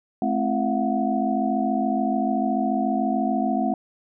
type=tone cluster; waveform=sine; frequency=215.9 / 262.7 / 337.6 / 678 / 732 Hz; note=A3 / C4 / E4 / E5 / F#5; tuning=-33 / +7 / +41 / +49 / -19 cents; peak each=-25 / -25 / -31 / -29 / -26 dBFS; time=0.22-3.74 s; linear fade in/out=2 ms; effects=none